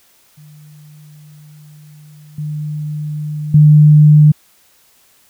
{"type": "tone with level steps", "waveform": "sine", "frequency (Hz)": 150.6, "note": "D3", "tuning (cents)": 44, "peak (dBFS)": [-37, -19, -3], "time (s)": [0.37, 4.32], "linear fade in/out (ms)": 10, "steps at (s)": [2.38, 3.54], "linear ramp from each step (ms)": 5, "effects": ["white hiss -52 dBFS RMS until 5.29 s"]}